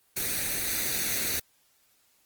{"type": "noise with comb filter", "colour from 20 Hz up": "white", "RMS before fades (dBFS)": -29, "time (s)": [0.16, 1.4], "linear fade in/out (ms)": 10, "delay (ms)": 0.48, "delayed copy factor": 0.65, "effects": ["white hiss -66 dBFS RMS until 2.25 s", "Opus 24 kbps"]}